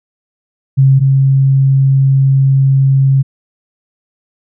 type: tone pair in turn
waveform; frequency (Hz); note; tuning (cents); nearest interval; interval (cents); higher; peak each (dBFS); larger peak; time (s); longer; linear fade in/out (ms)
sine; 134.9 / 135.45; C#3 / C#3; -47 / -40; unison; 7; second; -4 / -6; first; 0.77-1 / 1-3.23; second; 20
effects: none